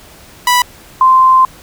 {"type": "tone pair in turn", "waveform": ["sawtooth", "sine"], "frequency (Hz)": [985, 1040.9], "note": ["B5", "C6"], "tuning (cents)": [-5, -9], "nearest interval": "minor second", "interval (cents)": 96, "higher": "second", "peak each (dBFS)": -4, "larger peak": "neither", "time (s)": [[0.47, 0.62], [1.01, 1.45]], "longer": "second", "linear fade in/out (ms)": 2, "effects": ["pink hiss -39 dBFS RMS until 1.62 s"]}